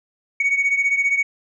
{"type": "beating tone pair", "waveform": "sine", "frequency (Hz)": [2232, 2247], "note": ["C#7", "C#7"], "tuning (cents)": [11, 23], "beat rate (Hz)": 15, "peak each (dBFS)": [-16, -20], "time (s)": [0.4, 1.23], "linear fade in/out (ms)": 5, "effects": ["tanh soft clip ceiling -13 dBFS"]}